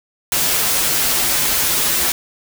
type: noise with comb filter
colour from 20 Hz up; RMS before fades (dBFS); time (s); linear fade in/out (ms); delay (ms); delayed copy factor
white; -17; 0.32-2.12; 2; 10; -0.8
effects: none